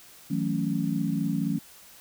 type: chord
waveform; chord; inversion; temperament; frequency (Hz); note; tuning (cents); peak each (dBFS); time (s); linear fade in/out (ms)
sine; F# minor seventh; third; equal with one note detuned; 161.05 / 185 / 220 / 277.2; E3 / F#3 / A3 / C#4; -40 / 0 / 0 / 0; -30; 0.3-1.59; 10
effects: white hiss -51 dBFS RMS until 2 s